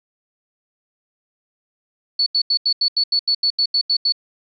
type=tone bursts; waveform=sine; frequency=4435 Hz; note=C#8; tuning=in tune; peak=-14 dBFS; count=13; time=2.19-4.123 s; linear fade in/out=5 ms; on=73 ms; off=82 ms; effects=none